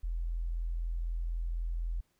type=tone; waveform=sine; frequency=42 Hz; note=E1; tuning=33 cents sharp; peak=-31 dBFS; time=0.03-2.01 s; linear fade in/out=10 ms; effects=pink hiss -75 dBFS RMS until 2.19 s